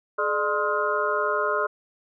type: tone cluster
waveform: sine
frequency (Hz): 423.7 / 599 / 1046 / 1269 / 1421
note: G#4 / D5 / C6 / D#6 / F6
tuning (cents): +35 / +34 / -1 / +34 / +30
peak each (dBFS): -28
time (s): 0.18-1.67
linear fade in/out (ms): 10
effects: none